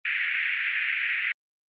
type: band-pass noise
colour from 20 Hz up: white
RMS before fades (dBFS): -27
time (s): 0.05-1.32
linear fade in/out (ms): 2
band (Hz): 1700 to 2500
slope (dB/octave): 48
effects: Opus 24 kbps